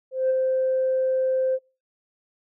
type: tone with ADSR envelope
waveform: sine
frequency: 521 Hz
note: C5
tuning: 7 cents flat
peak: -16 dBFS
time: 0.11-1.59 s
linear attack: 190 ms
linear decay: 19 ms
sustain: -3 dB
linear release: 48 ms
effects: noise-tail reverb RT60 0.3 s tail -24 dB re dry + tanh soft clip ceiling -15 dBFS